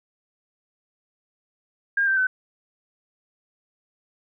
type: tone with pitch steps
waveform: sine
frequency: 1613 / 1564.4 / 1517.2 Hz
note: G6 / G6 / F#6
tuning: +49 / -4 / +43 cents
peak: -18 dBFS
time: 1.97-2.27 s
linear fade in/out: 5 ms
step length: 100 ms
effects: none